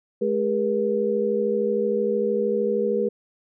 sine tone cluster, 212.5 / 405.5 / 478.6 Hz, G#3 / G#4 / A#4, +40 / -41 / +46 cents, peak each -27 / -24 / -23 dBFS, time 0.21-3.09 s, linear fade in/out 10 ms, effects none

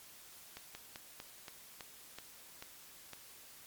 slowing click train, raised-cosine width 0.2 ms, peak -28 dBFS, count 9, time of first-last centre 0.57-3.133 s, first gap 180 ms, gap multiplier 1.16, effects white hiss -56 dBFS RMS until 3.66 s + MP3 96 kbps

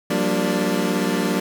25% pulse chord, G minor seventh, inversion third, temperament equal with one note detuned, 178.7 / 196 / 233.1 / 293.7 Hz, F3 / G3 / Bb3 / D4, +40 / 0 / 0 / 0 cents, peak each -21 dBFS, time 0.1-1.4 s, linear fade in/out 5 ms, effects none

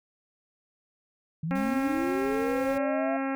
sine linear sweep, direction up, 151.5 to 685 Hz, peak -28 dBFS, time 1.43-3.17 s, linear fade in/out 5 ms
harmonic tone, 270 Hz, C#4, 45 cents flat, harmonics 1 / 2 / 3 / 4 / 5 / 6 / 7 / 8 / 9 / 10, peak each -29 / -35 / -36 / -42 / -39 / -41 / -44 / -45 / -46 / -51 dBFS, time 1.51-3.35 s, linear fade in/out 0 ms
pink noise, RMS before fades -46 dBFS, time 1.55-2.78 s, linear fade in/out 5 ms
effects none

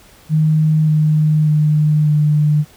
sine tone with pitch steps, 155.56 / 153.68 / 151.83 / 150 Hz, D#3 / D#3 / D#3 / D3, 0 / -21 / -42 / +37 cents, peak -10 dBFS, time 0.29-2.65 s, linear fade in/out 50 ms, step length 590 ms, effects pink hiss -46 dBFS RMS until 2.76 s

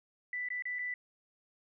sine tone with dropouts, 1982 Hz, B6, 6 cents sharp, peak -34 dBFS, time 0.33-0.94 s, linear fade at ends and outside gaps 2 ms, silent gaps 0.487-0.503 / 0.623-0.654 / 0.787-0.791 s, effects none

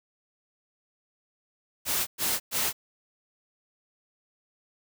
white noise bursts, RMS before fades -27 dBFS, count 3, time 1.85-2.73 s, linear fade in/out 50 ms, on 220 ms, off 110 ms, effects none

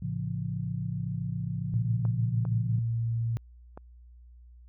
sine chord, A augmented, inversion none, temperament just, 110 / 137.5 / 171.88 Hz, A2 / C#3 / E#3, 0 / -14 / -27 cents, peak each -34 dBFS, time 0.02-2.79 s, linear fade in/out 5 ms
sine tone with pitch glide, 116.54 to 115.27 Hz, A#2 to A#2, 0 to -19 cents, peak -26 dBFS, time 1.74-3.37 s, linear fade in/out 0 ms, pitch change -19 cents, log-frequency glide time 2.39-2.49 s
clicks, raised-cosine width 1 ms, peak -28 dBFS, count 3, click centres 2.052 / 2.452 / 3.775 s
effects added 60 Hz sine -49 dBFS peak until 4.68 s

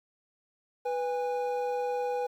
triangle tone pair together, 493.9 / 817 Hz, B4 / G#5, 0 / -29 cents, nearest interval major sixth, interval 871 cents, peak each -28 / -31 dBFS, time 0.85-2.27 s, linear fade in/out 10 ms, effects 10-bit

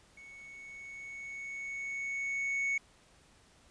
triangle tone with level ramp, 2217 Hz, C#7, in tune, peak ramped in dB -48 to -27 dBFS, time 0.17-2.78 s, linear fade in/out 5 ms, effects pink hiss -63 dBFS RMS until 3.7 s + resampled to 22050 Hz

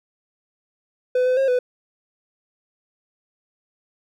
triangle tone with pitch steps, 503 / 508 / 537 / 498.5 Hz, B4 / B4 / C5 / B4, +32 / +49 / +45 / +16 cents, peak -14 dBFS, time 1.15-1.59 s, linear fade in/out 5 ms, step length 110 ms, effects none

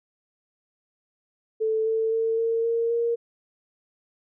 sine tone with pitch steps, 440 / 445.4 / 450.8 / 456.3 / 461.9 / 467.5 Hz, A4 / A4 / A4 / A#4 / A#4 / A#4, 0 / +21 / +42 / -37 / -16 / +5 cents, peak -21 dBFS, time 1.6-3.16 s, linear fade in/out 20 ms, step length 260 ms, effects none

